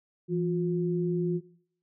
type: tone pair together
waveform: sine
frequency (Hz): 168.53 / 357.1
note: E3 / F4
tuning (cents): +39 / +39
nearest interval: octave + minor second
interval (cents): 1300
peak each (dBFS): -28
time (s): 0.28-1.41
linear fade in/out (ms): 50
effects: noise-tail reverb RT60 0.6 s tail -18 dB re dry